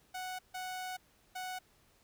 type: tone bursts at uneven times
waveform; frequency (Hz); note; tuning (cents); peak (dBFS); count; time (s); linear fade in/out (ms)
sawtooth; 740; F#5; 0; -35; 3; 0.14-0.39 / 0.54-0.97 / 1.35-1.59; 10
effects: pink hiss -68 dBFS RMS until 2.03 s